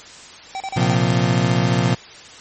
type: tone bursts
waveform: square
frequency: 772 Hz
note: G5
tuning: 27 cents flat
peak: -25 dBFS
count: 5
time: 0.55-0.949 s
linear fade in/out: 0 ms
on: 51 ms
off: 36 ms
type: chord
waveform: 35% pulse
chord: Bb suspended second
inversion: none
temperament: just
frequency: 116.54 / 131.11 / 174.81 Hz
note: Bb2 / C3 / F3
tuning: 0 / +4 / +2 cents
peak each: -18 dBFS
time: 0.76-1.95 s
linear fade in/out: 10 ms
effects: white hiss -40 dBFS RMS until 2.4 s + MP3 32 kbps